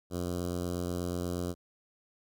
10% pulse tone with notch filter, 88.3 Hz, F2, 20 cents sharp, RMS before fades -34 dBFS, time 0.1-1.55 s, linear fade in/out 50 ms, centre 2100 Hz, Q 0.54, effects none

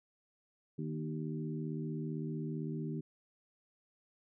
harmonic tone with a mistuned harmonic, 77.78 Hz, D#2, in tune, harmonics 2 / 3 / 4 / 5, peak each -38 / -42 / -44 / -46 dBFS, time 0.78-3.01 s, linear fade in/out 10 ms, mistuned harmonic 3, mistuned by +16 cents, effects none

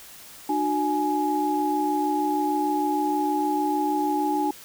sine tone cluster, 300.4 / 366.9 / 838 Hz, D4 / F#4 / G#5, +39 / -15 / +15 cents, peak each -25 / -30 / -24 dBFS, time 0.49-4.51 s, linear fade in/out 5 ms, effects white hiss -45 dBFS RMS until 4.64 s

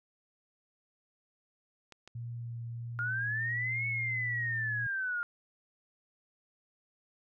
clicks, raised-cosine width 0.2 ms, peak -32 dBFS, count 2, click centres 1.923 / 2.076 s
sine tone with vibrato, 117.6 Hz, A#2, 16 cents sharp, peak -37 dBFS, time 2.15-4.87 s, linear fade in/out 5 ms, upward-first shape triangle, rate 1.5 Hz, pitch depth 13 cents each way
sine linear two-way sweep, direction up then down, 1404 to 2217 to 1404 Hz, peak -31 dBFS, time 2.99-5.23 s, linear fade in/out 0 ms, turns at 3.87 s
effects none

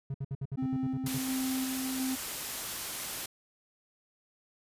triangle tone bursts, 136.5 Hz, C#3, 26 cents flat, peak -30 dBFS, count 11, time 0.1-1.183 s, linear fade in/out 5 ms, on 43 ms, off 61 ms
triangle tone with tremolo, 261.6 Hz, C4, in tune, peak -28 dBFS, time 0.57-2.16 s, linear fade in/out 20 ms, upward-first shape square, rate 1.4 Hz, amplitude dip 30%
white noise, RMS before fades -37 dBFS, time 1.06-3.26 s, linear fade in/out 5 ms
effects resampled to 32000 Hz

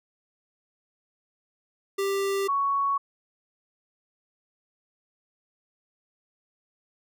square / sine tone pair in turn, 393.8 / 1113.8 Hz, G4 / C#6, +8 / +8 cents, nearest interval octave + tritone, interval 1800 cents, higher second, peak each -25 / -22 dBFS, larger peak second, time 1.98-2.48 / 2.48-2.98 s, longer neither, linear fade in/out 10 ms, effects none

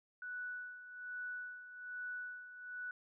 sine tone with tremolo, 1480 Hz, F#6, in tune, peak -40 dBFS, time 0.22-2.91 s, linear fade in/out 2 ms, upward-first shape sine, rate 1.2 Hz, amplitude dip 70%, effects none

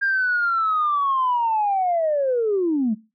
sine linear sweep, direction down, 1613 to 204.1 Hz, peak -17 dBFS, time 0.01-2.95 s, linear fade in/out 20 ms, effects noise-tail reverb RT60 0.3 s tail -22 dB re dry + tanh soft clip ceiling -13 dBFS

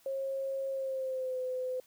sine tone with pitch glide, 540 to 509.7 Hz, C#5 to C5, -45 to -45 cents, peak -32 dBFS, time 0.06-1.8 s, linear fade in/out 2 ms, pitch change -100 cents, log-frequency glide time 0.7-1.39 s, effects white hiss -64 dBFS RMS until 1.86 s

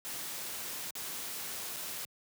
white noise with dropouts, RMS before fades -40 dBFS, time 0.05-2.05 s, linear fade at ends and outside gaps 0 ms, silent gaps 0.907-0.953 / 1.762-1.766 s, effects high-pass 100 Hz 12 dB/octave

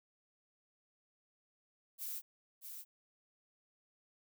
violet noise with echo, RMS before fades -42 dBFS, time 1.98-2.22 s, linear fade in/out 50 ms, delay 630 ms, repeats 1, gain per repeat -6 dB, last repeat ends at 2.85 s, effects none

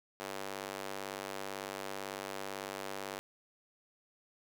square tone with high-pass filter, 49 Hz, G1, in tune, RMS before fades -42 dBFS, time 0.2-3.19 s, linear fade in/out 0 ms, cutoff 470 Hz, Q 0.88, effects none

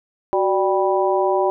harmonic tone with a mistuned harmonic, 196 Hz, G3, in tune, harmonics 2 / 3 / 4 / 5, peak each -19 / -21 / -22 / -23 dBFS, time 0.33-1.5 s, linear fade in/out 0 ms, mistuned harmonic 2, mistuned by -85 cents, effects none

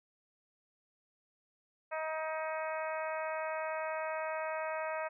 harmonic tone, 315.5 Hz, D#4, 24 cents sharp, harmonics 2 / 3 / 4 / 5 / 6 / 7 / 8, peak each -37 / -41 / -43 / -45 / -47 / -48 / -49 dBFS, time 1.91-5.09 s, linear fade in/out 20 ms, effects none

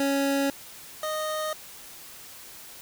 25% pulse tone pair in turn, 277.2 / 619.4 Hz, C#4 / D#5, 0 / -8 cents, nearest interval octave + major second, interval 1392 cents, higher second, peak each -19 / -24 dBFS, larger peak first, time 0-0.5 / 1.03-1.53 s, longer neither, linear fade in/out 2 ms, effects white hiss -45 dBFS RMS until 2.81 s

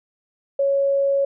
sine tone, 554.4 Hz, C#5, in tune, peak -16 dBFS, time 0.59-1.25 s, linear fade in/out 5 ms, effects none

